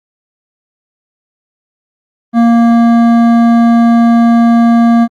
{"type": "tone with hard clipping", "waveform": "triangle", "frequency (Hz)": 233.1, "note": "A#3", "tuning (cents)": 0, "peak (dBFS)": -6, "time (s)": [2.33, 5.08], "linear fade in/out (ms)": 50, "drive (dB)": 15, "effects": ["Opus 32 kbps"]}